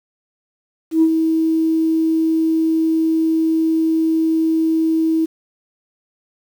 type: tone with ADSR envelope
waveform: sine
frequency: 322.2 Hz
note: E4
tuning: 39 cents flat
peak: -7 dBFS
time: 0.91-5.26 s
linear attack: 110 ms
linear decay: 64 ms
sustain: -6 dB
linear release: 15 ms
effects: tanh soft clip ceiling -5 dBFS + 7-bit